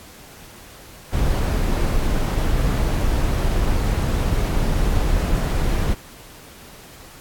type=noise; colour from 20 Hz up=brown; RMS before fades=-19 dBFS; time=1.12-5.95 s; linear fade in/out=20 ms; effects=pink hiss -43 dBFS RMS until 7.2 s + AAC 64 kbps